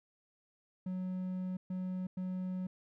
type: tone bursts at uneven times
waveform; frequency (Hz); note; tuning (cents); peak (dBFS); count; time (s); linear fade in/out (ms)
triangle; 184.5; F#3; -5; -33; 3; 0.86-1.57 / 1.7-2.07 / 2.17-2.67; 5
effects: none